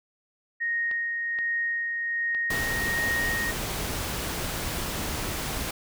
sine tone with tremolo, 1864.7 Hz, A#6, in tune, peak -24 dBFS, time 0.6-3.52 s, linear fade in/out 20 ms, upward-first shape sine, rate 1.3 Hz, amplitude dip 30%
clicks, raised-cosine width 0.3 ms, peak -25 dBFS, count 3, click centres 0.913 / 1.388 / 2.348 s
pink noise, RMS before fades -31 dBFS, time 2.5-5.71 s, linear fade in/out 5 ms
effects none

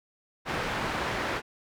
white low-pass noise, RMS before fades -31 dBFS, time 0.45-1.42 s, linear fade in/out 50 ms, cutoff 1700 Hz, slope 12 dB/octave, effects none

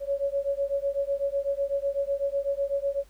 sine beating tone pair, 554.4 / 562.4 Hz, C#5 / C#5, 0 / +25 cents, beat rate 8 Hz, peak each -28 dBFS, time 0-3.04 s, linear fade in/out 50 ms, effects added 50 Hz sine -52 dBFS peak until 3.09 s + pink hiss -61 dBFS RMS until 3.09 s

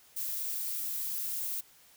violet noise, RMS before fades -35 dBFS, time 0.16-1.61 s, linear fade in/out 10 ms, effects white hiss -60 dBFS RMS until 1.96 s

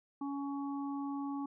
harmonic tone, 280 Hz, C#4, 18 cents sharp, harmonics 1 / 3 / 4, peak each -36 / -45 / -47 dBFS, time 0.21-1.46 s, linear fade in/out 5 ms, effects none

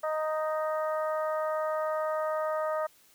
harmonic tone, 311.1 Hz, D#4, in tune, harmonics 2 / 3 / 4 / 5 / 6, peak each -29 / -38 / -34 / -46 / -45 dBFS, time 0.03-2.87 s, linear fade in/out 10 ms, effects white hiss -61 dBFS RMS until 3.14 s

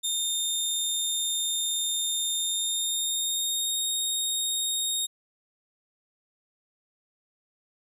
20% pulse tone with pitch glide, 3639 to 3718 Hz, A#7 to A#7, -42 to -5 cents, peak -20 dBFS, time 0.03-5.07 s, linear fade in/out 20 ms, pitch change +37 cents, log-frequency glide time 2.35-3.87 s, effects none

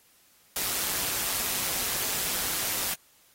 white noise with amplitude modulation, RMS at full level -27 dBFS, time 0.56-2.94 s, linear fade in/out 2 ms, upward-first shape sine, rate 191 Hz, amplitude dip 55%, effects white hiss -61 dBFS RMS until 3.34 s + AAC 48 kbps

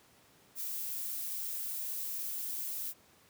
violet noise, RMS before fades -38 dBFS, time 0.55-2.94 s, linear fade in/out 50 ms, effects pink hiss -63 dBFS RMS until 3.29 s + high-pass 100 Hz 12 dB/octave

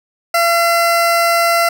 20% pulse tone, 680 Hz, F5, 46 cents flat, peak -6 dBFS, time 0.34-1.69 s, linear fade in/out 5 ms, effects none

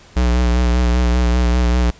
square tone with vibrato, 60.6 Hz, B1, 32 cents flat, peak -13 dBFS, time 0.16-1.91 s, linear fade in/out 10 ms, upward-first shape sine, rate 5.1 Hz, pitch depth 40 cents each way, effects pink hiss -45 dBFS RMS until 1.99 s + resampled to 16000 Hz

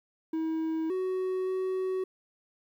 triangle tone with pitch steps, 320.8 / 372.8 / 374.9 Hz, E4 / F#4 / F#4, -47 / +13 / +23 cents, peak -26 dBFS, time 0.33-2.04 s, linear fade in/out 5 ms, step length 570 ms, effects 11-bit

